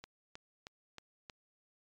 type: click train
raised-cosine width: 0.2 ms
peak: -29 dBFS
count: 5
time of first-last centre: 0.04-1.298 s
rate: 3.18 Hz
effects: MP3 96 kbps